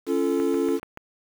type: chord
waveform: triangle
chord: Db augmented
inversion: none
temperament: equal with one note detuned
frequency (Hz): 277.2 / 343.6 / 440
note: Db4 / F4 / A4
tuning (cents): 0 / -28 / 0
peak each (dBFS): -23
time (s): 0.06-0.8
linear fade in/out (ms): 50
type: click train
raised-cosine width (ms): 0.5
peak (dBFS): -22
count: 5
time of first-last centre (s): 0.4-0.974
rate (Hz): 6.97
effects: 7-bit